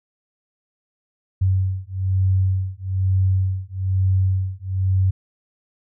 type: beating tone pair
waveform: sine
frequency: 94 / 95.1 Hz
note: F#2 / F#2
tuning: +28 / +48 cents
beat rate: 1.1 Hz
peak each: -20 dBFS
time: 1.41-5.11 s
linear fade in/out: 10 ms
effects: none

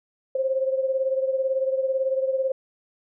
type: beating tone pair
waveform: sine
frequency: 526 / 544 Hz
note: C5 / C#5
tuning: +9 / -33 cents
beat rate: 18 Hz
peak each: -22 / -28 dBFS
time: 0.35-2.52 s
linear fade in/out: 5 ms
effects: none

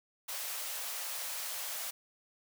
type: high-pass noise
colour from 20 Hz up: white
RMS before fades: -39 dBFS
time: 0.28-1.91 s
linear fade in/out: 10 ms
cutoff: 500 Hz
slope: 48 dB/octave
effects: none

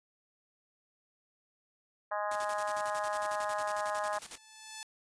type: harmonic tone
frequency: 207.7 Hz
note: G#3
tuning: in tune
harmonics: 3 / 4 / 5 / 6 / 7 / 8 / 9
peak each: -36 / -37 / -38 / -40 / -48 / -42 / -51 dBFS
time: 2.11-4.19 s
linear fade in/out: 10 ms
type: noise with tremolo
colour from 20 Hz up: white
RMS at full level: -43 dBFS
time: 2.31-4.38 s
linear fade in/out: 5 ms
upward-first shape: square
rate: 11 Hz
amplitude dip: 75%
type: tone with exponential growth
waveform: 5% pulse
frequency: 873 Hz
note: A5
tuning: 14 cents flat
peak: -28 dBFS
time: 3.86-4.83 s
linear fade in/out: 1 ms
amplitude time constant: 210 ms
effects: resampled to 22050 Hz

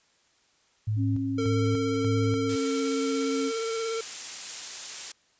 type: tone with tremolo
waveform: sine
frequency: 107.3 Hz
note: A2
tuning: 43 cents flat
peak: -24 dBFS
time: 0.87-2.56 s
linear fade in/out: 10 ms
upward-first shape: square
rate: 1.7 Hz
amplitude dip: 60%
type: tone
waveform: sine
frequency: 271.3 Hz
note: C#4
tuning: 37 cents flat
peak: -27 dBFS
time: 0.96-3.52 s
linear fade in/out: 50 ms
type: tone with vibrato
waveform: square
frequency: 451.7 Hz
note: A4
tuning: 45 cents sharp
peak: -29 dBFS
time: 1.38-4.01 s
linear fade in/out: 5 ms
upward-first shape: triangle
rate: 17 Hz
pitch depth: 25 cents each way
type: noise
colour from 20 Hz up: blue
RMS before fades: -32 dBFS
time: 2.49-5.12 s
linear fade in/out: 5 ms
effects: white hiss -65 dBFS RMS until 5.39 s + resampled to 16000 Hz

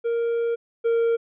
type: tone pair in turn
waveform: triangle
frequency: 466.2 / 462.4 Hz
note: A#4 / A#4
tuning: 0 / -14 cents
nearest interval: unison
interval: 14 cents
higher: first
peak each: -19 / -16 dBFS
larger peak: second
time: 0.04-0.56 / 0.84-1.17 s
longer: first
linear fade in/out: 20 ms
effects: resampled to 8000 Hz

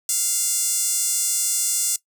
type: tone with high-pass filter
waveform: sawtooth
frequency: 698.5 Hz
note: F5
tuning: in tune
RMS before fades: -22 dBFS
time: 0.09-1.96 s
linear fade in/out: 2 ms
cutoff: 7600 Hz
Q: 2.4
effects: noise-tail reverb RT60 0.1 s tail -19 dB re dry

